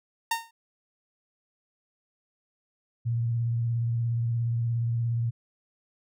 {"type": "tone with exponential decay", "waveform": "sawtooth", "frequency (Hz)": 917, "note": "A#5", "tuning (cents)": -29, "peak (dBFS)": -18, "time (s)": [0.31, 0.51], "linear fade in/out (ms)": 5, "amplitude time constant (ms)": 43}
{"type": "tone with vibrato", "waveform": "sine", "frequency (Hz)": 117, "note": "A#2", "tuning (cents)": 7, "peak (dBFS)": -24, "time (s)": [3.05, 5.31], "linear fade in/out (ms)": 20, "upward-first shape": "sine", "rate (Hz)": 17, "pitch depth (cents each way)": 29}
{"effects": []}